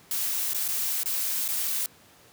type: noise with dropouts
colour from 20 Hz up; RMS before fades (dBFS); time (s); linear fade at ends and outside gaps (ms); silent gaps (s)
blue; -28; 0.11-1.86; 1; 0.534-0.546 / 0.68-0.686 / 1.033-1.058 / 1.48-1.487
effects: pink hiss -55 dBFS RMS until 2.32 s + high-pass 100 Hz 12 dB/octave